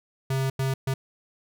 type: tone bursts at uneven times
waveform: square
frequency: 133.6 Hz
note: C3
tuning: 36 cents sharp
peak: -24 dBFS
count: 3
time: 0.3-0.5 / 0.59-0.74 / 0.87-0.94 s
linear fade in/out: 5 ms
effects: none